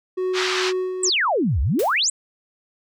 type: tone with tremolo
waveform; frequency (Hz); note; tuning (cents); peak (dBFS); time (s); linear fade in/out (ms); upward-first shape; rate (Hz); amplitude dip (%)
triangle; 370; F#4; 0; -18; 0.17-1.1; 10; sine; 2.2; 45
type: band-pass noise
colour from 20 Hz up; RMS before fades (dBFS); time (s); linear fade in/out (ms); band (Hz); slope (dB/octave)
pink; -24; 0.33-0.73; 50; 1100 to 5400; 24
type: exponential two-way sweep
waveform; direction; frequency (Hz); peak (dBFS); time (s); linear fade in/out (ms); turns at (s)
sine; down then up; 8372 to 59.7 to 8372; -17; 1.03-2.1; 5; 1.61
type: noise with exponential decay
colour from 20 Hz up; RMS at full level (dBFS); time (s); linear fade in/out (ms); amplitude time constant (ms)
white; -29; 1.79-2.04; 2; 53
effects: none